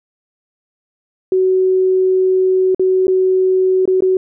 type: tone with dropouts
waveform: sine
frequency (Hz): 374.2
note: F#4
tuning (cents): +20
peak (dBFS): -10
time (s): 1.32-4.17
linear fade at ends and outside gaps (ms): 2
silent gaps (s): 2.747-2.795 / 3.07-3.08 / 3.855-3.876 / 4.006-4.022
effects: none